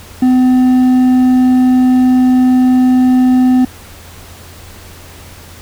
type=tone with hard clipping; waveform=triangle; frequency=254 Hz; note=B3; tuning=49 cents sharp; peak=-7 dBFS; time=0.22-3.65 s; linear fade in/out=5 ms; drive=7 dB; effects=added 86 Hz sine -36 dBFS peak until 5.61 s + pink hiss -36 dBFS RMS until 5.61 s